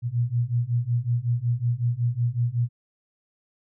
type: beating tone pair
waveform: sine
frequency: 117.2 / 122.6 Hz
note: A#2 / B2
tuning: +10 / -12 cents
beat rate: 5.4 Hz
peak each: -25 / -24 dBFS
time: 0.02-2.69 s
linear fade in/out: 50 ms
effects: none